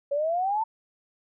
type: exponential sweep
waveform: sine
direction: up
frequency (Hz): 554.4 to 908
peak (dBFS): -23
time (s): 0.11-0.64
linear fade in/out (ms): 10
effects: none